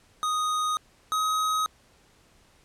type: tone pair in turn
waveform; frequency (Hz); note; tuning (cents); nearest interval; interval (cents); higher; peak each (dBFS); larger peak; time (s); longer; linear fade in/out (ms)
square; 1244.5 / 1264.8; D#6 / D#6; 0 / +28; unison; 28; second; -25 / -24; second; 0.23-0.77 / 1.12-1.66; neither; 0
effects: pink hiss -60 dBFS RMS until 2.64 s + low-pass 10000 Hz 12 dB/octave